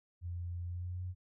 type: tone with pitch glide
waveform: sine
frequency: 87.31 to 90.86 Hz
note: F2 to F#2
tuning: 0 to -31 cents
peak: -37 dBFS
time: 0.21-1.15 s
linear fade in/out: 50 ms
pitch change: +69 cents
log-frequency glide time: 0.65-1.03 s
effects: none